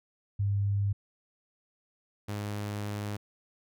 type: tone pair in turn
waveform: sine / sawtooth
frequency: 100.4 / 103.46 Hz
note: G2 / G#2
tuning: +42 / -6 cents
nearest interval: minor second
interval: 52 cents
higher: second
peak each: -25 / -29 dBFS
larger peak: first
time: 0.39-0.93 / 2.28-3.17 s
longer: second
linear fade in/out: 10 ms
effects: none